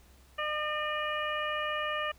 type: harmonic tone with a mistuned harmonic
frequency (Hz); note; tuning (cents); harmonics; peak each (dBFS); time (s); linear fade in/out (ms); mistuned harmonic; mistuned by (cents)
605; D#5; -49; 1 / 2 / 3 / 4 / 5; -36 / -34 / -36 / -41 / -39; 0.38-2.12; 10; 5; -65
effects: added 65 Hz sine -58 dBFS peak until 2.18 s + pink hiss -62 dBFS RMS until 2.18 s